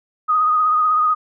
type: tone with vibrato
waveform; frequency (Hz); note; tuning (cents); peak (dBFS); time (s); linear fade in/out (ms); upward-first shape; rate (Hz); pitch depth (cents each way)
sine; 1244.5; D#6; 0; -13; 0.28-1.15; 20; sine; 16; 32
effects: none